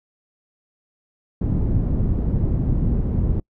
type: low-pass noise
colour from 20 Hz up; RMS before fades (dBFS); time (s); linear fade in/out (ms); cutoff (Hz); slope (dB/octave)
pink; -20; 1.41-3.4; 5; 210; 12
effects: noise-tail reverb RT60 0.1 s tail -26 dB re dry